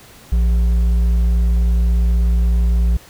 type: tone with hard clipping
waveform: triangle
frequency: 58.27 Hz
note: A#1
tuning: in tune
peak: -13 dBFS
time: 0.32-2.97 s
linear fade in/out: 5 ms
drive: 8 dB
effects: pink hiss -43 dBFS RMS until 3.09 s